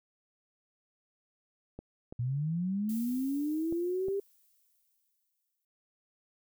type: clicks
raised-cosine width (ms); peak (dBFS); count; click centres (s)
2; -29; 4; 1.79 / 2.125 / 3.725 / 4.084
type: linear sweep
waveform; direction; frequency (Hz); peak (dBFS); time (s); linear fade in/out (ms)
sine; up; 116.54 to 402.2; -29; 2.19-4.2; 5
type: noise with exponential decay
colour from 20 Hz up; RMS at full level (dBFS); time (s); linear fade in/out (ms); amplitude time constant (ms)
violet; -45; 2.89-5.65; 2; 600
effects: none